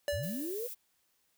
square tone with exponential decay, 580 Hz, D5, 22 cents flat, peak -29 dBFS, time 0.08-0.64 s, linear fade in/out 1 ms, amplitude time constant 120 ms
sine linear sweep, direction up, 59.2 to 503 Hz, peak -35 dBFS, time 0.12-0.68 s, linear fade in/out 20 ms
violet noise, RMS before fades -43 dBFS, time 0.22-0.75 s, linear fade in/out 20 ms
effects white hiss -74 dBFS RMS until 1.37 s

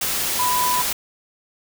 sine tone in noise, 992 Hz, B5, 7 cents sharp, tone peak -19 dBFS, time 0.39-0.82 s, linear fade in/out 5 ms, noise white, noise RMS -23 dBFS, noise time 0.01-0.93 s, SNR +1 dB, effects none

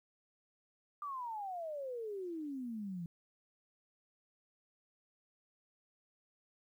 sine exponential sweep, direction down, 1200 to 164.81 Hz, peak -39 dBFS, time 1.02-3.06 s, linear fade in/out 2 ms, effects 12-bit

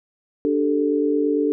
sine chord, D suspended fourth, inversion none, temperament just, 293.7 / 391.6 / 440.5 Hz, D4 / G4 / A4, 0 / -2 / +2 cents, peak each -20 / -25 / -21 dBFS, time 0.45-1.52 s, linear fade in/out 0 ms, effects none

